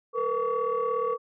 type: tone cluster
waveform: sine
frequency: 456.3 / 493.3 / 1134 Hz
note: A#4 / B4 / C#6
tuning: -37 / -2 / +39 cents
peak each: -28 dBFS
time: 0.13-1.18 s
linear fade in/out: 50 ms
effects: tanh soft clip ceiling -18 dBFS